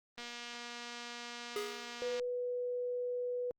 click train, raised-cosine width 0.2 ms, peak -28 dBFS, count 483, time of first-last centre 0.18-2.197 s, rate 239 Hz
square tone with exponential decay, 415.3 Hz, G#4, in tune, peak -34 dBFS, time 1.56-2.07 s, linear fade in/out 2 ms, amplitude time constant 110 ms
sine tone, 492.3 Hz, B4, 6 cents flat, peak -34 dBFS, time 2.02-3.51 s, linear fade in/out 0 ms
effects Opus 24 kbps

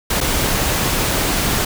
pink noise with dropouts, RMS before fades -18 dBFS, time 0.1-1.65 s, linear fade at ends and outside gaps 5 ms, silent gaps 0.205-0.21 s, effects none

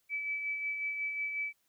sine tone with tremolo, 2302 Hz, D7, 35 cents flat, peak -31 dBFS, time 0.09-1.53 s, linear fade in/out 50 ms, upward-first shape sine, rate 5.5 Hz, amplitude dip 40%, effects white hiss -75 dBFS RMS until 1.68 s

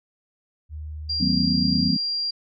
sine tone with pitch glide, 76.4 to 84.28 Hz, D#2 to E2, -31 to +39 cents, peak -31 dBFS, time 0.69-1.93 s, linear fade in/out 50 ms, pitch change +170 cents, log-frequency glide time 1.07-1.66 s
sine tone, 4764 Hz, D8, 24 cents sharp, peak -23 dBFS, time 1.09-2.31 s, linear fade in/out 10 ms
sine chord, C dominant seventh, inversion first, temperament equal with one note detuned, 164.81 / 193.41 / 233.1 / 261.6 Hz, E3 / G3 / Bb3 / C4, 0 / -23 / 0 / 0 cents, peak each -25 dBFS, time 1.2-1.97 s, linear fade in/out 10 ms
effects none

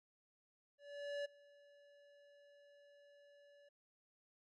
square tone with ADSR envelope, 574 Hz, D5, 40 cents flat, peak -40 dBFS, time 0.78-3.69 s, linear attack 470 ms, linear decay 13 ms, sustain -24 dB, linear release 7 ms, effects low-pass 4000 Hz 12 dB/octave

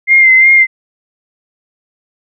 sine tone with vibrato, 2093 Hz, C7, in tune, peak -3 dBFS, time 0.07-0.67 s, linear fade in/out 50 ms, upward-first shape sine, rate 2.8 Hz, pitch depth 34 cents each way, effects none

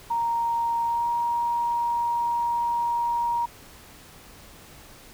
sine tone with pitch glide, 932.3 to 944.2 Hz, A#5 to A#5, 0 to +22 cents, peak -22 dBFS, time 0.1-3.46 s, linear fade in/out 10 ms, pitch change +22 cents, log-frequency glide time 0.86-1.08 s, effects pink hiss -48 dBFS RMS until 5.13 s

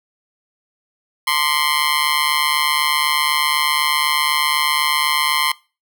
15% pulse tone with amplitude modulation, 1044 Hz, C6, 4 cents flat, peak -5 dBFS, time 1.27-5.52 s, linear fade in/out 5 ms, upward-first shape sine, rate 148 Hz, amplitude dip 90%, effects noise-tail reverb RT60 0.3 s tail -21 dB re dry

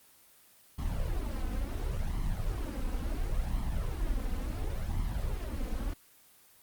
brown noise with flanger, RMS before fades -32 dBFS, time 0.78-5.94 s, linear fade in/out 10 ms, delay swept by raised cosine 0.96 to 3.96 ms, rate 0.71 Hz, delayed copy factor +0.95, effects white hiss -60 dBFS RMS until 6.62 s + Opus 24 kbps

